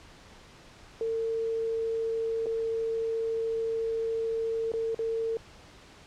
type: tone with dropouts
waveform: sine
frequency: 452.3 Hz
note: A4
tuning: 48 cents sharp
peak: -27 dBFS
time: 1.01-5.37 s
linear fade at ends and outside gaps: 1 ms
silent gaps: 2.459-2.466 / 4.718-4.737 / 4.946-4.991 s
effects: pink hiss -52 dBFS RMS until 6.06 s + low-pass 6000 Hz 12 dB/octave